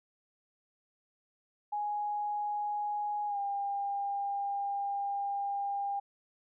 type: tone with pitch glide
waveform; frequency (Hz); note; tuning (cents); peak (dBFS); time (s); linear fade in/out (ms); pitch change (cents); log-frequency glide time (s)
sine; 830.6 to 801.8; G#5 to G5; 0 to +39; -31; 1.72-6; 10; -61; 3.27-3.38
effects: none